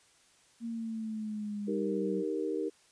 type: exponential sweep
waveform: sine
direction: down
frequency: 233.1 to 190 Hz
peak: -34 dBFS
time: 0.6-2.24 s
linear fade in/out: 50 ms
type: chord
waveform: sine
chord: Eb major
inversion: none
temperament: equal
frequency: 311.1 / 392 / 466.2 Hz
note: Eb4 / G4 / Bb4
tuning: 0 / 0 / 0 cents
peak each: -35 dBFS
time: 1.67-2.7 s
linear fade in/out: 20 ms
effects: white hiss -64 dBFS RMS until 2.91 s + resampled to 22050 Hz